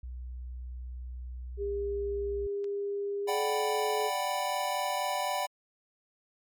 sine tone, 61.9 Hz, B1, 5 cents sharp, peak -37 dBFS, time 0.03-2.47 s, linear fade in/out 5 ms
sine tone with pitch glide, 403.1 to 427.1 Hz, G4 to G#4, +48 to +48 cents, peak -30 dBFS, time 1.57-4.11 s, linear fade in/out 50 ms, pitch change +100 cents, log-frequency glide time 3.23-3.4 s
clicks, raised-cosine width 0.2 ms, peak -35 dBFS, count 2, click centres 2.643 / 4.009 s
square chord, G major seventh, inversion second, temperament equal, 587.3 / 740 / 784 / 987.8 Hz, D5 / F#5 / G5 / B5, 0 / 0 / 0 / 0 cents, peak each -36 / -35 / -36 / -35 dBFS, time 3.27-5.47 s, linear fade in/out 20 ms
effects MP3 96 kbps

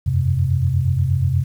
sine chord, F suspended second, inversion none, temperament equal with one note detuned, 87.31 / 95.71 / 130.81 Hz, F2 / G2 / C3, 0 / -41 / 0 cents, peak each -20 / -21 / -18 dBFS, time 0.06-1.44 s, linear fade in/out 10 ms, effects 8-bit

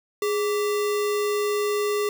sine tone with sample-and-hold, 415.3 Hz, G#4, in tune, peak -21 dBFS, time 0.22-2.09 s, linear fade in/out 2 ms, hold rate 1575 Hz, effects none

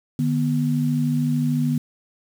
sine tone pair together, 150.49 / 243.9 Hz, D3 / B3, +43 / -21 cents, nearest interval minor sixth, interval 836 cents, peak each -21 dBFS, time 0.19-1.78 s, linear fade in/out 2 ms, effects 7-bit

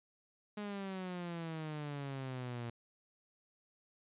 sawtooth exponential sweep, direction down, 210 to 116.54 Hz, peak -36 dBFS, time 0.57-2.7 s, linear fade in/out 5 ms, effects resampled to 8000 Hz

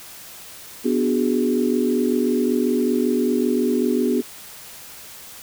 sine chord, G# half-diminished seventh, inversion first, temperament equal with one note detuned, 246.9 / 294.5 / 370 / 415.3 Hz, B3 / D4 / F#4 / G#4, 0 / +5 / 0 / 0 cents, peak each -20 / -25 / -23 / -24 dBFS, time 0.84-4.22 s, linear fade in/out 20 ms, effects white hiss -40 dBFS RMS until 5.42 s

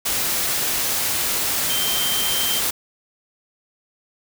sine tone in noise, 3139 Hz, G7, 2 cents sharp, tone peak -24 dBFS, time 1.69-2.6 s, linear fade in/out 10 ms, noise white, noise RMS -22 dBFS, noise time 0.05-2.71 s, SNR -5 dB, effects none

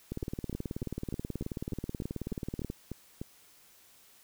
two click trains, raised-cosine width 3 ms, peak -24 / -22 dBFS, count 11 / 49, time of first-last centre 0.23-3.215 / 0.12-2.701 s, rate 3.35 / 18.6 Hz, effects white hiss -60 dBFS RMS until 4.23 s

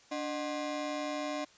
30% pulse ring-modulated tone, 450 Hz, A4, 39 cents sharp, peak -28 dBFS, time 0.11-1.45 s, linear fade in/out 10 ms, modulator 159 Hz, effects white hiss -60 dBFS RMS until 1.57 s + resampled to 16000 Hz

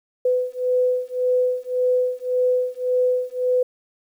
sine beating tone pair, 501 / 502.8 Hz, B4 / B4, +25 / +31 cents, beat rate 1.8 Hz, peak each -21 dBFS, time 0.25-3.63 s, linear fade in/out 5 ms, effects 9-bit

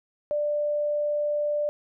sine tone, 591 Hz, D5, 11 cents sharp, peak -23 dBFS, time 0.31-1.69 s, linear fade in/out 0 ms, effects none

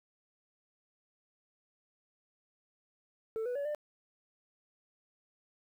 sine tone with pitch steps, 444.2 / 492.5 / 568 / 596 Hz, A4 / B4 / C#5 / D5, +16 / -5 / +42 / +25 cents, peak -30 dBFS, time 3.36-3.748 s, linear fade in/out 0 ms, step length 97 ms, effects tanh soft clip ceiling -32 dBFS + 11-bit

